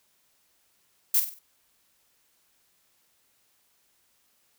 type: noise with echo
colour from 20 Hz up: violet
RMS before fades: -21 dBFS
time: 1.14-1.2 s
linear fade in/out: 5 ms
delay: 48 ms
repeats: 4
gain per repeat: -8 dB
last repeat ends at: 1.392 s
effects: white hiss -68 dBFS RMS until 4.58 s